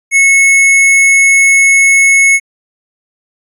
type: tone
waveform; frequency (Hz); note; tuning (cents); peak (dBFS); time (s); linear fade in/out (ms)
square; 2193; C#7; -19; -5; 0.11-2.4; 50
effects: resampled to 32000 Hz